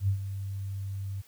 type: tone with ADSR envelope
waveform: sine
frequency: 98 Hz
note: G2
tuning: in tune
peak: -21 dBFS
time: 0-1.22 s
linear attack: 81 ms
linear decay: 93 ms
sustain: -11 dB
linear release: 16 ms
effects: white hiss -59 dBFS RMS until 1.27 s